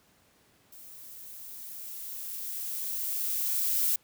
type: noise with level ramp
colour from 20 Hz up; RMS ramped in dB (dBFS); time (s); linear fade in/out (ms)
violet; -49 to -26; 0.72-3.96; 5
effects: pink hiss -64 dBFS RMS until 4.03 s + high-pass 80 Hz 12 dB/octave